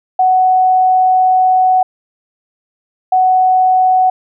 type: tone pair in turn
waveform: sine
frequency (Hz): 744 / 744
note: F#5 / F#5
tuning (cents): +9 / +9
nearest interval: unison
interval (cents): 0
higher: neither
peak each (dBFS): -7 / -7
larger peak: neither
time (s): 0.19-1.83 / 3.12-4.1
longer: first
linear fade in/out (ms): 5
effects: none